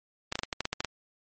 clicks, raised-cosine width 0.2 ms, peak -12 dBFS, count 10, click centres 0.324 / 0.355 / 0.391 / 0.434 / 0.528 / 0.606 / 0.654 / 0.73 / 0.805 / 0.847 s, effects MP3 32 kbps

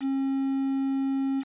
triangle tone with quantisation, 270.4 Hz, C#4, 43 cents flat, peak -22 dBFS, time 0-1.44 s, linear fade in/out 50 ms, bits 7, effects resampled to 8000 Hz

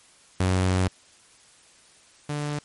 sawtooth tone pair in turn, 92.8 / 147.31 Hz, F#2 / D3, +6 / +6 cents, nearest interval minor sixth, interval 800 cents, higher second, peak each -16 / -23 dBFS, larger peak first, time 0.4-0.88 / 2.29-2.59 s, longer first, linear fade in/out 5 ms, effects white hiss -55 dBFS RMS until 2.64 s + MP3 48 kbps

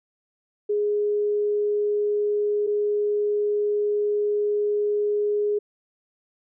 sine tone pair in turn, 415.3 / 415.3 Hz, G#4 / G#4, 0 / 0 cents, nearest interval unison, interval 0 cents, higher neither, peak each -20 / -20 dBFS, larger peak neither, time 0.69-2.67 / 2.67-5.59 s, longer second, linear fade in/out 10 ms, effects none

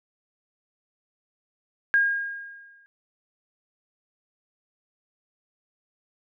sine tone with exponential decay, 1623 Hz, G#6, 40 cents flat, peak -15 dBFS, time 1.94-2.86 s, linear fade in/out 0 ms, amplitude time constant 200 ms, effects none

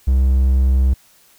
triangle tone, 65.41 Hz, C2, in tune, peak -9 dBFS, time 0.07-0.94 s, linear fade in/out 10 ms, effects white hiss -52 dBFS RMS until 1.38 s

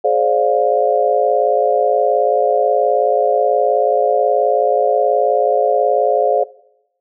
sine chord, D half-diminished seventh, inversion second, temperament just, 422.9 / 528.6 / 587.3 / 704.8 Hz, Ab4 / C5 / D5 / F5, +31 / +18 / 0 / +16 cents, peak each -17 dBFS, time 0.04-6.44 s, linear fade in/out 10 ms, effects noise-tail reverb RT60 0.8 s tail -20 dB re dry

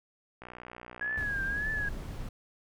click train, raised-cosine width 0.5 ms, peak -29 dBFS, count 50, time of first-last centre 0.42-1.226 s, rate 60.8 Hz
sine tone with vibrato, 1661.2 Hz, G#6, in tune, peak -30 dBFS, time 1.01-1.89 s, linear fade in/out 5 ms, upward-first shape triangle, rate 1.8 Hz, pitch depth 100 cents each way
brown noise, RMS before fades -38 dBFS, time 1.17-2.29 s, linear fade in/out 5 ms
effects none

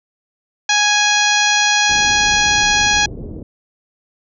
harmonic tone, 830.6 Hz, G#5, in tune, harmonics 1 / 2 / 3 / 4 / 5 / 6 / 7 / 8, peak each -19 / -17 / -19 / -20 / -21 / -26 / -21 / -25 dBFS, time 0.69-3.06 s, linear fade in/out 5 ms
pink low-pass noise, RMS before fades -29 dBFS, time 1.89-3.43 s, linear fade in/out 5 ms, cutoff 460 Hz, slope 24 dB/octave
effects none

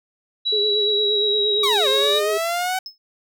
sine tone with pitch glide, 3914 to 3800 Hz, B7 to A#7, -16 to +33 cents, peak -18 dBFS, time 0.45-2.2 s, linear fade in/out 20 ms, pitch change -51 cents, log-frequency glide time 0.66-1.94 s
sine tone with vibrato, 417.8 Hz, G#4, 10 cents sharp, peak -21 dBFS, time 0.52-2.38 s, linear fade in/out 10 ms, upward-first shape sine, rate 8.6 Hz, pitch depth 48 cents each way
sawtooth linear two-way sweep, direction down then up, 1174.7 to 523.3 to 757 Hz, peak -17 dBFS, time 1.63-2.79 s, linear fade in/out 5 ms, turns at 1.88 s
triangle tone with exponential decay, 5190 Hz, E8, 28 cents flat, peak -26 dBFS, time 2.86-2.98 s, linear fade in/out 1 ms, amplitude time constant 25 ms
effects none

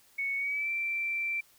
sine tone with pitch glide, 2217 to 2345 Hz, C#7 to D7, 0 to -3 cents, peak -29 dBFS, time 0.18-1.41 s, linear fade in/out 10 ms, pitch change +97 cents, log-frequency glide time 0.37-0.7 s, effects white hiss -62 dBFS RMS until 1.58 s

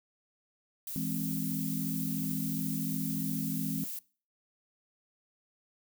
violet noise, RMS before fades -39 dBFS, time 0.87-3.99 s, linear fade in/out 2 ms
sine chord, E augmented, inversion none, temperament equal, 164.81 / 207.7 / 261.6 Hz, E3 / G#3 / B#3, 0 / 0 / 0 cents, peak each -36 dBFS, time 0.96-3.84 s, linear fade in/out 0 ms
effects noise-tail reverb RT60 0.4 s tail -22 dB re dry

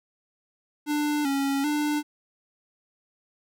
square tone with pitch steps, 296.6 / 276 / 297.3 Hz, D4 / C#4 / D4, +17 / -7 / +21 cents, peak -24 dBFS, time 0.86-2.03 s, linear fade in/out 50 ms, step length 390 ms, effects none

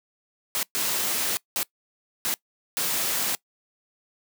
white noise bursts at uneven times, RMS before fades -26 dBFS, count 5, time 0.55-0.63 / 0.75-1.37 / 1.56-1.63 / 2.25-2.34 / 2.77-3.35 s, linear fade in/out 0 ms, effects noise-tail reverb RT60 0.1 s tail -22 dB re dry + high-pass 150 Hz 12 dB/octave

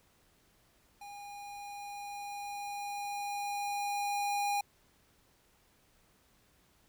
square tone with level ramp, 814 Hz, G#5, 35 cents flat, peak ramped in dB -46 to -30 dBFS, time 1.01-4.61 s, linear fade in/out 5 ms, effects pink hiss -68 dBFS RMS until 6.88 s

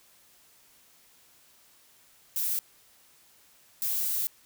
violet noise bursts at uneven times, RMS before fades -29 dBFS, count 2, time 2.36-2.59 / 3.82-4.27 s, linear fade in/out 0 ms, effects white hiss -60 dBFS RMS until 4.45 s

